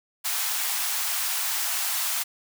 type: high-pass noise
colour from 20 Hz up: white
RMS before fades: -27 dBFS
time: 0.24-2.24 s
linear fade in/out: 20 ms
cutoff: 690 Hz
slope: 48 dB/octave
effects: none